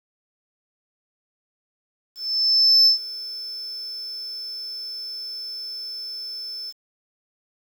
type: tone with ADSR envelope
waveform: sine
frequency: 5274 Hz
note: E8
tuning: in tune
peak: -9 dBFS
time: 2.15-6.73 s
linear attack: 710 ms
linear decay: 120 ms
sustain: -21 dB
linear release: 38 ms
effects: tanh soft clip ceiling -9 dBFS + 8-bit